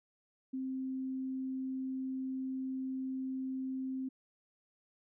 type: tone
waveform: sine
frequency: 262.3 Hz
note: C4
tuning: 4 cents sharp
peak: -35 dBFS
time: 0.53-4.09 s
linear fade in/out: 10 ms
effects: none